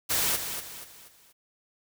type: noise with echo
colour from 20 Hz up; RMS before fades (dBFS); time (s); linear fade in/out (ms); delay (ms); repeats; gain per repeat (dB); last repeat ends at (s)
white; -26; 0.09-0.37; 20; 240; 4; -8; 1.33
effects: none